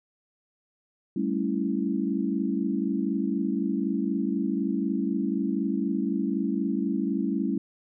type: chord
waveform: sine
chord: A dominant seventh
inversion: third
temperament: equal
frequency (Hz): 196 / 220 / 277.2 / 329.6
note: G3 / A3 / C#4 / E4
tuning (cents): 0 / 0 / 0 / 0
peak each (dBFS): -29 / -30 / -29 / -31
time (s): 1.16-7.58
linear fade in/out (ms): 5
effects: none